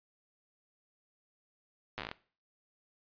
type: slowing click train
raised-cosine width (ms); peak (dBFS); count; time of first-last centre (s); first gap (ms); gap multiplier
0.3; -22; 10; 1.98-2.114; 8; 1.15
effects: noise-tail reverb RT60 0.4 s tail -19 dB re dry + resampled to 11025 Hz